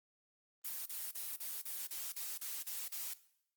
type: noise bursts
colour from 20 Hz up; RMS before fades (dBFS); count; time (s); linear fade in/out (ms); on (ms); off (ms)
blue; -42; 10; 0.64-3.137; 10; 220; 33
effects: noise-tail reverb RT60 0.7 s tail -17 dB re dry + Opus 24 kbps